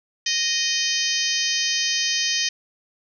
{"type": "harmonic tone", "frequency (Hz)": 620, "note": "D#5", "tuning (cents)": -6, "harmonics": [3, 4, 5, 6, 7, 8, 9, 10], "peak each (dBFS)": [-29, -30, -27, -32, -30, -27, -29, -27], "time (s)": [0.26, 2.49], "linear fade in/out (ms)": 5, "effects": []}